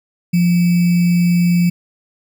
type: tone with sample-and-hold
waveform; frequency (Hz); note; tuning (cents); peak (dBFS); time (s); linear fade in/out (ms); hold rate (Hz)
sine; 174.61; F3; 0; -10; 0.33-1.7; 10; 2450
effects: none